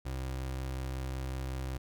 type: tone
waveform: 30% pulse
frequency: 65.41 Hz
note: C2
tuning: in tune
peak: -32 dBFS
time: 0.05-1.78 s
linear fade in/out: 10 ms
effects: none